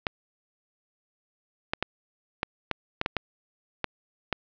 clicks, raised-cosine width 0.3 ms, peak -9 dBFS, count 10, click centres 0.068 / 1.735 / 1.826 / 2.431 / 2.713 / 3.014 / 3.061 / 3.167 / 3.843 / 4.327 s, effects low-pass 4000 Hz 12 dB/octave

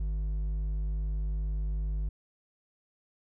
sine tone with hard clipping, 51.2 Hz, G#1, 24 cents flat, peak -30 dBFS, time 0-2.09 s, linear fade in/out 5 ms, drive 5 dB, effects none

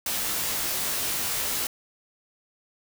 white noise with comb filter, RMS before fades -28 dBFS, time 0.06-1.67 s, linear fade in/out 2 ms, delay 18 ms, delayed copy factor -0.8, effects none

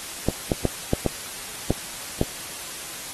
clicks, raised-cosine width 2 ms, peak -6 dBFS, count 7, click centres 0.286 / 0.518 / 0.653 / 0.934 / 1.063 / 1.706 / 2.214 s, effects white hiss -35 dBFS RMS until 3.13 s + AAC 32 kbps

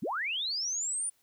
sine linear sweep, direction up, 123.47 to 9500 Hz, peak -30 dBFS, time 0.02-1.1 s, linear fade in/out 10 ms, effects white hiss -70 dBFS RMS until 1.22 s

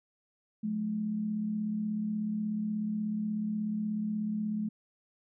sine tone pair together, 177.4 / 213.9 Hz, F3 / A3, +27 / -49 cents, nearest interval minor third, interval 324 cents, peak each -40 / -30 dBFS, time 0.63-4.69 s, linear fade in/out 10 ms, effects none

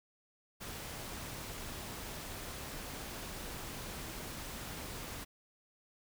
pink noise, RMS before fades -44 dBFS, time 0.6-5.25 s, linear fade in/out 20 ms, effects none

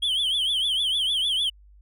triangle tone with vibrato, 3224 Hz, G7, 48 cents sharp, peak -20 dBFS, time 0.02-1.5 s, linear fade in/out 10 ms, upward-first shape triangle, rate 6.6 Hz, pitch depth 160 cents each way, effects added 50 Hz sine -49 dBFS peak until 1.81 s

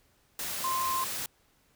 sine tone in noise, 1046.5 Hz, C6, in tune, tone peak -28 dBFS, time 0.64-1.04 s, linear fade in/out 2 ms, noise white, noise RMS -35 dBFS, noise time 0.39-1.26 s, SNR +4 dB, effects pink hiss -67 dBFS RMS until 1.75 s

